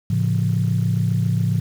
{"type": "chord", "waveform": "sine", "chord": "A augmented", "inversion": "none", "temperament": "just", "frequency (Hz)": [110, 137.5, 171.88], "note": ["A2", "C#3", "E#3"], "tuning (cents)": [0, -14, -27], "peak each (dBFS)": [-19, -22, -21], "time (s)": [0.1, 1.6], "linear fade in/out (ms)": 5, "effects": ["tanh soft clip ceiling -9 dBFS", "7-bit"]}